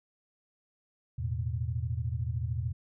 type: chord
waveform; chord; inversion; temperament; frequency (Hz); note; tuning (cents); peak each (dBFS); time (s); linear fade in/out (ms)
sine; E suspended fourth; none; equal; 82.41 / 110 / 123.47; E2 / A2 / B2; 0 / 0 / 0; -34; 1.18-2.73; 10
effects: none